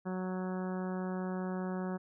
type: harmonic tone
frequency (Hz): 185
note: F#3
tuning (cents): 0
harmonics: 1 / 2 / 3 / 4 / 5 / 6 / 7 / 8 / 9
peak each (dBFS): -35 / -41 / -45 / -47 / -49 / -51 / -52 / -53 / -54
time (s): 0.05-1.98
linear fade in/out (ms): 20
effects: none